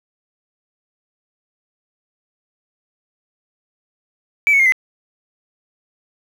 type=tone with pitch steps; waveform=triangle; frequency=2308 / 2214 / 2124 / 2037 Hz; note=D7 / C#7 / C7 / C7; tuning=-31 / -3 / +25 / -47 cents; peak=-7 dBFS; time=4.47-4.722 s; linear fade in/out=0 ms; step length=63 ms; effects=tanh soft clip ceiling -7 dBFS + 7-bit